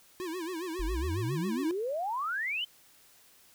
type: tone with vibrato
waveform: square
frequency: 344.5 Hz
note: F4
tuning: 24 cents flat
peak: -35 dBFS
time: 0.2-1.71 s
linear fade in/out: 0 ms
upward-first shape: sine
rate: 7.3 Hz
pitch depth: 150 cents each way
type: exponential sweep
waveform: sine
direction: up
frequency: 40.38 to 3136 Hz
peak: -30 dBFS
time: 0.79-2.65 s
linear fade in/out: 10 ms
effects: white hiss -60 dBFS RMS until 3.54 s